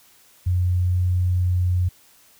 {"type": "tone", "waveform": "sine", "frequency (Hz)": 90.1, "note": "F#2", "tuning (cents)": -45, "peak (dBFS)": -17, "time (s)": [0.46, 1.89], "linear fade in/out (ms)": 10, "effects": ["white hiss -54 dBFS RMS until 2.39 s"]}